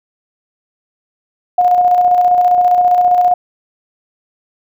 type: tone with tremolo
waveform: sine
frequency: 718 Hz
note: F5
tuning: 48 cents sharp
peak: -6 dBFS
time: 1.58-3.34 s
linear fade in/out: 5 ms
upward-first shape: square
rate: 15 Hz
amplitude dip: 35%
effects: none